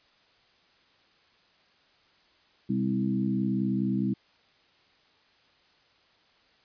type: harmonic tone with a mistuned harmonic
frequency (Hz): 64.6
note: C2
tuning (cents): -21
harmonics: 2 / 3 / 4 / 5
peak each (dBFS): -33 / -27 / -31 / -33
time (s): 2.69-4.14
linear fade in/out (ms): 10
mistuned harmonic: 3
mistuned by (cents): +47
effects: white hiss -63 dBFS RMS until 6.64 s + resampled to 11025 Hz